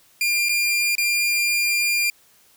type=tone with dropouts; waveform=sawtooth; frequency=2399 Hz; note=D7; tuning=36 cents sharp; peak=-15 dBFS; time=0.21-2.1 s; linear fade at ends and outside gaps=2 ms; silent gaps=0.487-0.492 / 0.953-0.981 s; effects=white hiss -56 dBFS RMS until 2.56 s